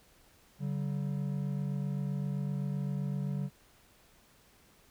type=tone pair together; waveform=triangle; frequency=142.64 / 190.4 Hz; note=C#3 / F#3; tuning=+50 / +50 cents; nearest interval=perfect fourth; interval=500 cents; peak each=-31 / -34 dBFS; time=0.59-3.5 s; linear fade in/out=50 ms; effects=pink hiss -63 dBFS RMS until 4.9 s